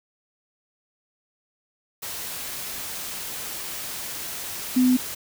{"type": "tone in noise", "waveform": "sine", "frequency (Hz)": 252.9, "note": "B3", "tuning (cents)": 41, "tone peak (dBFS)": -15, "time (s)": [4.76, 4.97], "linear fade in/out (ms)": 10, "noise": "white", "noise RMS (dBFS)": -33, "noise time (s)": [2.02, 5.15], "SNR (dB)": 15, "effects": []}